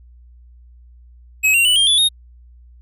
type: tone with pitch steps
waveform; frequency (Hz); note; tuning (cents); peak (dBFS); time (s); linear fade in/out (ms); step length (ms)
square; 2556 / 2755 / 2970 / 3202 / 3451 / 3721; D#7 / F7 / F#7 / G7 / A7 / A#7; +46 / -24 / +6 / +36 / -34 / -4; -12; 1.43-2.09; 20; 110
effects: added 60 Hz sine -42 dBFS peak until 2.81 s + resampled to 32000 Hz